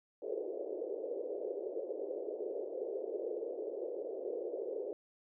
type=band-pass noise; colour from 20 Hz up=white; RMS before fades=-40 dBFS; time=0.22-4.93 s; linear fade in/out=0 ms; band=370 to 530 Hz; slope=48 dB/octave; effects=none